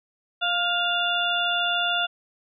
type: harmonic tone with a mistuned harmonic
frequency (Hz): 698.5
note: F5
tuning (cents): 0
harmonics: 1 / 2 / 4 / 5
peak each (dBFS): -28 / -26 / -27 / -27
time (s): 0.41-2.07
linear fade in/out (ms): 20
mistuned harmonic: 2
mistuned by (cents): +20
effects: none